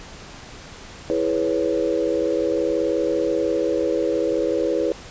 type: chord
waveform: sine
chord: C# minor seventh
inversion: first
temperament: equal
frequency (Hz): 329.6 / 415.3 / 493.9 / 554.4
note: E4 / G#4 / B4 / C#5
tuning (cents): 0 / 0 / 0 / 0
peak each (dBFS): -24 / -25 / -23 / -25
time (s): 1.1-4.92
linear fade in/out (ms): 0
effects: pink hiss -40 dBFS RMS until 5.1 s + resampled to 16000 Hz